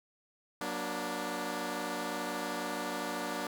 10% pulse chord, Gb augmented, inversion none, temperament equal with one note detuned, 185 / 237.7 / 293.7 Hz, Gb3 / Bb3 / D4, 0 / +34 / 0 cents, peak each -33 / -31 / -29 dBFS, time 0.61-3.47 s, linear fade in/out 2 ms, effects none

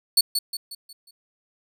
sawtooth tone with echo, 4435 Hz, C#8, in tune, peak -11 dBFS, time 0.17-0.21 s, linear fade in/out 5 ms, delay 180 ms, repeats 5, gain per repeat -7 dB, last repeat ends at 1.11 s, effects none

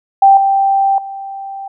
sine tone with level steps, 784 Hz, G5, in tune, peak -3 / -9 / -23 dBFS, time 0.22-1.68 s, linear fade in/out 5 ms, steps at 0.37 / 0.98 s, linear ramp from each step 2 ms, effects none

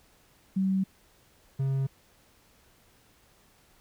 sine / triangle tone pair in turn, 191.1 / 135.13 Hz, G3 / C#3, -44 / -44 cents, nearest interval tritone, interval 600 cents, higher first, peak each -23 dBFS, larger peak neither, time 0.56-0.84 / 1.59-1.87 s, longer neither, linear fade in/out 10 ms, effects pink hiss -62 dBFS RMS until 3.8 s

